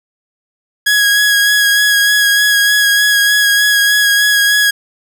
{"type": "tone with vibrato", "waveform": "sawtooth", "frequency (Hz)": 1661.2, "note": "G#6", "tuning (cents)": 0, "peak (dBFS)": -5, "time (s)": [0.86, 4.71], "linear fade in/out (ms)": 10, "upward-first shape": "sine", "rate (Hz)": 3.3, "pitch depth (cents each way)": 19, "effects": []}